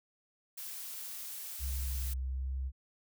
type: noise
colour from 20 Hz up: blue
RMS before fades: -43 dBFS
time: 0.57-2.14 s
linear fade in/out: 10 ms
type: tone with vibrato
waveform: sine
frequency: 65.41 Hz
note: C2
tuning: in tune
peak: -33 dBFS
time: 1.59-2.72 s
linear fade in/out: 50 ms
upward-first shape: triangle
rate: 1.3 Hz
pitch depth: 17 cents each way
effects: none